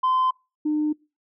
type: tone pair in turn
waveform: sine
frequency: 1030 / 302.9 Hz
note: C6 / D#4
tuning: -28 / -46 cents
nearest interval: octave + major sixth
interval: 2118 cents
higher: first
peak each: -16 / -19 dBFS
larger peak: first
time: 0.03-0.31 / 0.65-0.93 s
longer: neither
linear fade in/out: 10 ms
effects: noise-tail reverb RT60 0.3 s tail -25 dB re dry + tanh soft clip ceiling -16 dBFS